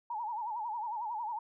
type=tone with vibrato; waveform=sine; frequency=900 Hz; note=A5; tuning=39 cents sharp; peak=-34 dBFS; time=0.1-1.39 s; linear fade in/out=5 ms; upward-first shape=sine; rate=11 Hz; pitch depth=130 cents each way; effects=none